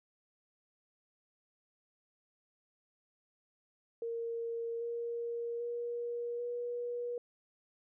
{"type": "tone with pitch steps", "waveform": "sine", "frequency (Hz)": [463.2, 469.4, 475.7, 482], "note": ["A#4", "A#4", "A#4", "B4"], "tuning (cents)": [-11, 12, 35, -42], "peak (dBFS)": -35, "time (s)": [4.02, 7.18], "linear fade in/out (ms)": 2, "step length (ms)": 790, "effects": []}